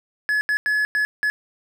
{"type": "tone bursts at uneven times", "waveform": "triangle", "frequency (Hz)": 1703, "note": "G#6", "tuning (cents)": 43, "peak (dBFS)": -16, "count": 5, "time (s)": [[0.29, 0.41], [0.49, 0.57], [0.66, 0.85], [0.95, 1.05], [1.23, 1.3]], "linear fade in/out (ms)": 0, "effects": []}